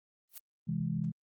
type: noise with exponential growth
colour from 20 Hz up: blue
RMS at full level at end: -40 dBFS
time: 0.29-0.38 s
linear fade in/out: 2 ms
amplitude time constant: 19 ms
type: chord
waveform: sine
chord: C augmented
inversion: none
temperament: equal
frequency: 130.81 / 164.81 / 207.7 Hz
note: C3 / E3 / G#3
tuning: 0 / 0 / 0 cents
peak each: -37 / -33 / -36 dBFS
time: 0.67-1.12 s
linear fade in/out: 20 ms
effects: Opus 24 kbps